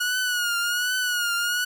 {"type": "tone with vibrato", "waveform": "sawtooth", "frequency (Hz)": 1451, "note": "F#6", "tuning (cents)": -34, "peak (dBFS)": -19, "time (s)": [0, 1.65], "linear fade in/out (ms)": 10, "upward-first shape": "triangle", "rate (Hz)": 1.3, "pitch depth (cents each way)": 73, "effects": []}